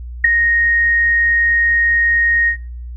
sine tone with ADSR envelope, 1864.7 Hz, A#6, in tune, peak -3 dBFS, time 0.24-2.57 s, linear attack 7 ms, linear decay 8 ms, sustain -8 dB, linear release 90 ms, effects noise-tail reverb RT60 0.5 s tail -23 dB re dry + added 60 Hz sine -26 dBFS peak until 2.96 s

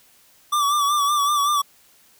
square tone with vibrato, 1162 Hz, D6, 19 cents flat, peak -18 dBFS, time 0.52-1.62 s, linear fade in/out 10 ms, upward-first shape sine, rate 5.3 Hz, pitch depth 54 cents each way, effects white hiss -55 dBFS RMS until 2.19 s

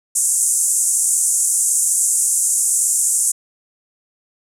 white band-pass noise, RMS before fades -17 dBFS, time 0.15-3.32 s, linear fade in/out 10 ms, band 6900 to 10000 Hz, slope 48 dB/octave, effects none

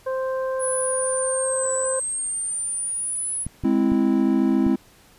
harmonic tone, 523.3 Hz, C5, in tune, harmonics 1 / 2 / 3, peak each -23 / -32 / -38 dBFS, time 0.06-2 s, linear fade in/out 10 ms
sine linear two-way sweep, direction down then up, 10320 to 7902 to 10320 Hz, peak -24 dBFS, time 0.59-3.47 s, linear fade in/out 50 ms, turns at 1.73 s
clicks, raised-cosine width 5 ms, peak -17 dBFS, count 4, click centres 3.466 / 3.638 / 3.919 / 4.666 s
triangle chord, Ab augmented, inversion none, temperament equal, 207.7 / 261.6 / 329.6 Hz, Ab3 / C4 / E4, 0 / 0 / 0 cents, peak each -20 / -18 / -20 dBFS, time 3.64-4.76 s, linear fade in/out 10 ms
effects pink hiss -53 dBFS RMS until 5.18 s + resampled to 32000 Hz

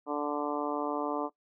harmonic tone, 146.83 Hz, D3, in tune, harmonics 2 / 3 / 4 / 5 / 6 / 7 / 8, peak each -34 / -36 / -37 / -38 / -39 / -39 / -40 dBFS, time 0.06-1.3 s, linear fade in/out 50 ms, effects noise-tail reverb RT60 0.1 s tail -19 dB re dry

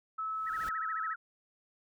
sine tone, 1300 Hz, E6, 24 cents flat, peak -33 dBFS, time 0.18-1.14 s, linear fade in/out 10 ms
pink noise with exponential growth, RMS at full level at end -45 dBFS, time 0.23-0.69 s, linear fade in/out 2 ms, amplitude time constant 100 ms
sine tone with vibrato, 1627 Hz, G#6, 36 cents flat, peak -39 dBFS, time 0.46-1.16 s, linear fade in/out 10 ms, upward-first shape sine, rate 14 Hz, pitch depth 300 cents each way
effects none

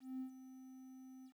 triangle tone with ADSR envelope, 260.1 Hz, C4, 10 cents flat, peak -37 dBFS, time 0-1.33 s, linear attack 200 ms, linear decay 100 ms, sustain -14 dB, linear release 76 ms, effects tanh soft clip ceiling -37 dBFS + 12-bit

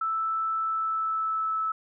sine tone with pitch glide, 1318.5 to 1306.4 Hz, E6 to E6, 0 to -16 cents, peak -25 dBFS, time 0.01-1.72 s, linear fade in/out 5 ms, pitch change -16 cents, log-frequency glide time 0.6-1.59 s, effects none

